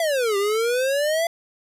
square exponential two-way sweep, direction down then up, 683 to 392 to 683 Hz, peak -20 dBFS, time 0-1.27 s, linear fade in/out 2 ms, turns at 0.37 s, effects resampled to 32000 Hz + 10-bit

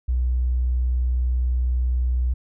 triangle tone with tanh clipping, 62 Hz, B1, 7 cents sharp, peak -18 dBFS, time 0.08-2.34 s, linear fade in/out 10 ms, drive 3 dB, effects none

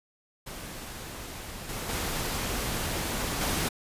pink noise with level steps, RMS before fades -40 / -35 / -31 / -28 dBFS, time 0.46-3.69 s, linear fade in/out 10 ms, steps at 1.69 / 1.89 / 3.41 s, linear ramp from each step 2 ms, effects resampled to 32000 Hz

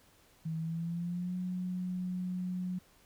sine tone with pitch glide, 161.1 to 181.88 Hz, E3 to F#3, -39 to -29 cents, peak -33 dBFS, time 0.45-2.79 s, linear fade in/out 10 ms, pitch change +210 cents, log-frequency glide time 0.59-1.36 s, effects pink hiss -64 dBFS RMS until 3.05 s

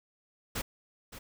pink noise with echo, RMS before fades -34 dBFS, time 0.55-0.62 s, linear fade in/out 10 ms, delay 570 ms, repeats 1, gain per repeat -12 dB, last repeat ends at 1.19 s, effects none

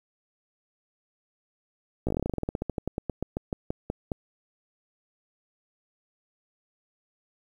slowing click train, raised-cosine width 2 ms, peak -15 dBFS, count 27, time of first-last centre 2.07-4.118 s, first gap 16 ms, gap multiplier 1.11, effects 9-bit

